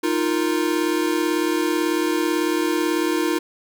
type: chord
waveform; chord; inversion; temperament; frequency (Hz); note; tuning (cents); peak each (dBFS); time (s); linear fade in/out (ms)
square; Eb suspended second; none; equal; 311.1 / 349.2 / 466.2; Eb4 / F4 / Bb4; 0 / 0 / 0; -23 / -23 / -29; 0.03-3.39; 10
effects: none